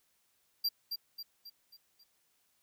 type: tone with echo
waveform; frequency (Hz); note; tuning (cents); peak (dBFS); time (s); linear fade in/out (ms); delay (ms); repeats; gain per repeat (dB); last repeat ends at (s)
square; 4739; D8; +15; -29; 0.64-0.69; 10; 270; 5; -6; 2.04
effects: white hiss -74 dBFS RMS until 2.62 s